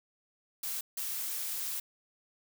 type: noise bursts at uneven times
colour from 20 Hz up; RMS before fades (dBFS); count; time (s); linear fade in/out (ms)
blue; -36; 2; 0.63-0.81 / 0.97-1.8; 5
effects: none